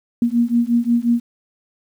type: beating tone pair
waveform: sine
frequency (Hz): 233.9 / 239.5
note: A#3 / A#3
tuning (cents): +6 / +47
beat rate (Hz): 5.6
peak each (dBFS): -17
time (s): 0.22-1.2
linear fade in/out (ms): 2
effects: 8-bit